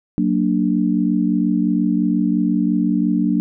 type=chord; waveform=sine; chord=Gb augmented; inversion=none; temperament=equal with one note detuned; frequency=185 / 230.7 / 293.7 Hz; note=Gb3 / Bb3 / D4; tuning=0 / -18 / 0 cents; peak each=-19 dBFS; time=0.18-3.4 s; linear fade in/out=0 ms; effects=none